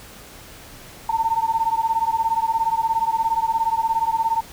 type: beating tone pair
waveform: sine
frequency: 895 / 912 Hz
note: A5 / A#5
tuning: +29 / -38 cents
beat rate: 17 Hz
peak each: -21 dBFS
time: 1.09-4.41 s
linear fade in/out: 5 ms
effects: pink hiss -42 dBFS RMS until 4.52 s